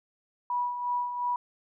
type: tone with tremolo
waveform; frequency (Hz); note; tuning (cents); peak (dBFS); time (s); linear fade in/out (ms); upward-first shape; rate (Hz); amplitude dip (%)
sine; 976; B5; -21; -25; 0.5-1.36; 2; sine; 2.8; 55
effects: none